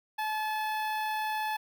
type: tone with notch filter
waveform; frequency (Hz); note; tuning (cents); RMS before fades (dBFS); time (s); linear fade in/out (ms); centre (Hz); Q
sawtooth; 862; A5; -36; -32; 0.18-1.57; 10; 7200; 0.55
effects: none